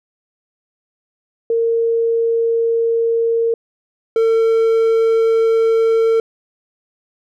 sine / triangle tone pair in turn, 459.8 / 451.9 Hz, A#4 / A4, -24 / +46 cents, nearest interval unison, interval 30 cents, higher first, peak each -13 / -9 dBFS, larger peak second, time 1.5-3.54 / 4.16-6.2 s, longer neither, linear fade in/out 2 ms, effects none

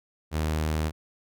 sawtooth tone, 77.78 Hz, D#2, in tune, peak -21 dBFS, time 0.31-0.92 s, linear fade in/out 50 ms, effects none

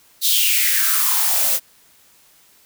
blue noise with high-pass filter sweep, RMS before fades -17 dBFS, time 0.21-1.6 s, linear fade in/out 50 ms, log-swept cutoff 4000 to 480 Hz, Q 5.1, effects white hiss -53 dBFS RMS until 2.65 s

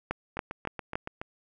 two click trains, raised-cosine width 0.5 ms, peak -20 / -14 dBFS, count 7 / 4, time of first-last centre 0.37-1.215 / 0.11-0.955 s, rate 7.1 / 3.55 Hz, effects none

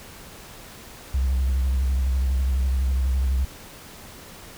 sine tone with vibrato, 65.41 Hz, C2, in tune, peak -17 dBFS, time 1.14-3.45 s, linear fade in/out 5 ms, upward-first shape sine, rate 12 Hz, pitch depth 65 cents each way, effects tanh soft clip ceiling -17 dBFS + pink hiss -43 dBFS RMS until 4.57 s

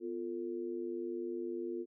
sine tone with amplitude modulation, 349.2 Hz, F4, in tune, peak -32 dBFS, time 0-1.86 s, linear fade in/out 50 ms, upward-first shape sine, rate 100 Hz, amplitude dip 95%, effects none

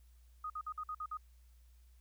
sine tone bursts, 1244.5 Hz, D#6, in tune, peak -38 dBFS, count 7, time 0.44-1.172 s, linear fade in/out 5 ms, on 60 ms, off 52 ms, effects added 60 Hz sine -59 dBFS peak until 2 s + white hiss -75 dBFS RMS until 2 s

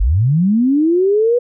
sine linear sweep, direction up, 40.69 to 493.9 Hz, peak -10 dBFS, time 0-1.39 s, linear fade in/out 10 ms, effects none

